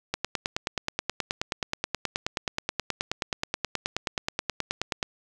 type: click train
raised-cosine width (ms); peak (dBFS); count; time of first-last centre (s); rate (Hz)
0.2; -9; 47; 0.14-5.028; 9.41
effects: none